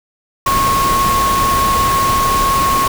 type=tone in noise; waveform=sine; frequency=1092 Hz; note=C#6; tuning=26 cents flat; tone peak=-12 dBFS; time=0.46-2.88 s; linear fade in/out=5 ms; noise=pink; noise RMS=-19 dBFS; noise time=0.46-2.88 s; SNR=+4 dB; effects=none